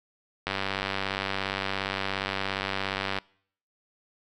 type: click train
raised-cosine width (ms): 0.3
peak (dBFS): -12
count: 265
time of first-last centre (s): 0.47-3.186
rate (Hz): 97.2
effects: noise-tail reverb RT60 0.6 s tail -25 dB re dry